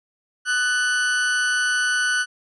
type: tone with amplitude modulation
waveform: 40% pulse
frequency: 1489 Hz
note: F#6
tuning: 11 cents sharp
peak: -16 dBFS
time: 0.45-2.26 s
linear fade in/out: 50 ms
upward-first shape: sine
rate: 255 Hz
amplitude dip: 45%
effects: resampled to 24000 Hz